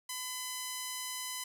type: tone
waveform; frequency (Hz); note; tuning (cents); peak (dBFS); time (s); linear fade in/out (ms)
5% pulse; 1010; B5; +39; -25; 0.09-1.44; 5
effects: none